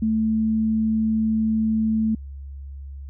sine tone, 220 Hz, A3, in tune, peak -18 dBFS, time 0.02-2.15 s, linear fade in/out 5 ms, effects added 69 Hz sine -33 dBFS peak until 3.09 s

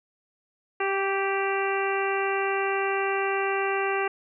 harmonic tone with a mistuned harmonic, 392 Hz, G4, in tune, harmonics 1 / 2 / 3 / 4 / 5 / 6 / 7, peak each -27 / -30 / -32 / -33 / -34 / -35 / -35 dBFS, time 0.8-4.08 s, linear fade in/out 5 ms, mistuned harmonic 3, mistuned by -17 cents, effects none

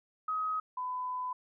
sine tone pair in turn, 1265 / 1004 Hz, D#6 / B5, +28 / +28 cents, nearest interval major third, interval 400 cents, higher first, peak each -30 / -33 dBFS, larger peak first, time 0.28-0.6 / 0.77-1.33 s, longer second, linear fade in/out 5 ms, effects none

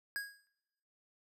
square tone with exponential decay, 1645 Hz, G#6, 17 cents flat, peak -34 dBFS, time 0.16-0.47 s, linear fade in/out 0 ms, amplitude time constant 66 ms, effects noise-tail reverb RT60 1.0 s tail -25 dB re dry

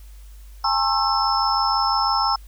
sine tone cluster, 812 / 898 / 1076 / 1329 / 5260 Hz, G#5 / A5 / C6 / E6 / E8, -39 / +35 / +48 / +14 / -5 cents, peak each -24 dBFS, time 0.64-2.36 s, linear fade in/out 5 ms, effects added 50 Hz sine -39 dBFS peak until 2.47 s + white hiss -55 dBFS RMS until 2.47 s

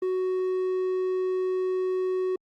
triangle tone, 371.1 Hz, F#4, 5 cents sharp, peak -22 dBFS, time 0.02-2.36 s, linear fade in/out 5 ms, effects Opus 24 kbps

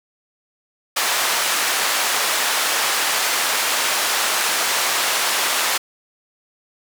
pink band-pass noise, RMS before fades -20 dBFS, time 0.96-5.78 s, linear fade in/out 10 ms, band 840 to 13000 Hz, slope 12 dB/octave, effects none

